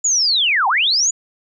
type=linear two-way sweep; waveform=sine; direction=down then up; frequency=7040 to 740 to 7040 Hz; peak=-13 dBFS; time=0.04-1.11 s; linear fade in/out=10 ms; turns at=0.68 s; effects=none